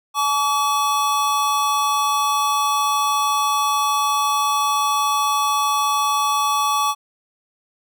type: tone pair together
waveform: square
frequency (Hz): 855 / 1141.3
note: A5 / D6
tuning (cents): -50 / -50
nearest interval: perfect fourth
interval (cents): 500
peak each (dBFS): -23 / -19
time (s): 0.14-6.95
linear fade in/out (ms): 50
effects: none